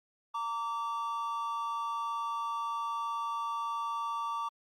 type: tone pair together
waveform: triangle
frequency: 919 / 1157.9 Hz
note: A#5 / D6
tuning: -25 / -25 cents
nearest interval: major third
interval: 400 cents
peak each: -35 / -32 dBFS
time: 0.34-4.49 s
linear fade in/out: 10 ms
effects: Opus 48 kbps